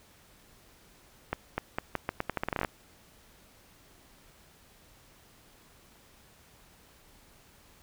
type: accelerating click train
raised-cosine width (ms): 0.5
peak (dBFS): -14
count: 16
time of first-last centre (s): 1.33-2.648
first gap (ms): 250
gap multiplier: 0.82
effects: pink hiss -59 dBFS RMS until 7.82 s